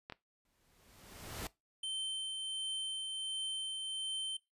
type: clicks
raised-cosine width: 0.3 ms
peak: -28 dBFS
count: 2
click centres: 0.099 / 0.123 s
type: noise with exponential growth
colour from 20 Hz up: pink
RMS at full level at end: -40 dBFS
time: 0.45-1.47 s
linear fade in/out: 2 ms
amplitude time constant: 220 ms
type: tone with tremolo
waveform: square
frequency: 3100 Hz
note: G7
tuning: 20 cents flat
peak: -36 dBFS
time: 1.83-4.37 s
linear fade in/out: 5 ms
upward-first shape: triangle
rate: 1.4 Hz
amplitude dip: 30%
effects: noise-tail reverb RT60 0.2 s tail -20 dB re dry + resampled to 32000 Hz